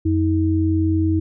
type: tone pair together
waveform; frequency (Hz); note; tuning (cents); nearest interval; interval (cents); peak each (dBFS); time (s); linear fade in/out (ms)
sine; 89.5 / 319.2; F2 / D#4; +43 / +44; octave + minor seventh; 2201; -18; 0.05-1.2; 10
effects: none